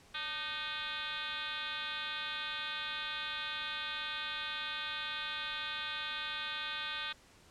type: tone with frequency modulation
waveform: sine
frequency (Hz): 2506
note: D#7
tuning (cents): +12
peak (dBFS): -36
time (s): 0.14-7.13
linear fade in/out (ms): 10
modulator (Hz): 323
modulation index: 4.3
effects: pink hiss -61 dBFS RMS until 7.5 s + low-pass 9000 Hz 12 dB/octave